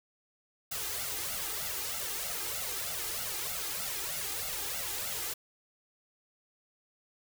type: noise with flanger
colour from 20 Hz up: white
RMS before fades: -36 dBFS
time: 0.71-5.34 s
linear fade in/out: 10 ms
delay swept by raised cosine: 1.4 to 2.5 ms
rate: 3.2 Hz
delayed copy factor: +0.95
effects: none